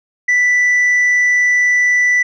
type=tone; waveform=sine; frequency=1976 Hz; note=B6; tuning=in tune; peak=-7 dBFS; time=0.28-2.23 s; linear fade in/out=10 ms; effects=tanh soft clip ceiling -9 dBFS